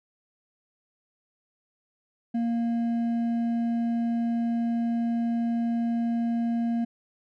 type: tone with hard clipping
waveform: triangle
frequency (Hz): 233.1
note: A#3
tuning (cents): 0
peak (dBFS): -25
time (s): 2.34-6.85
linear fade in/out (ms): 10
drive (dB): 8
effects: none